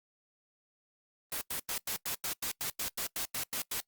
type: noise bursts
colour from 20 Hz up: white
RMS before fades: -35 dBFS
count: 14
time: 1.32-3.804 s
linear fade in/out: 2 ms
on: 92 ms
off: 92 ms
effects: noise-tail reverb RT60 0.1 s tail -22 dB re dry + Opus 32 kbps